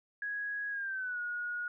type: tone with pitch glide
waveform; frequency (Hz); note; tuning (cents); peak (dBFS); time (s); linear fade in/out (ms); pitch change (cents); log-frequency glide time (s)
sine; 1661.2 to 1446.2; G#6 to F#6; 0 to -40; -34; 0.22-1.68; 2; -240; 0.7-1.2
effects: none